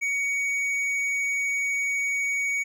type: tone with hard clipping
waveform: sine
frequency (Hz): 2244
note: C#7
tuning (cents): +21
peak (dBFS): -25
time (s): 0.01-2.64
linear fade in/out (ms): 20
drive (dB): 6
effects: none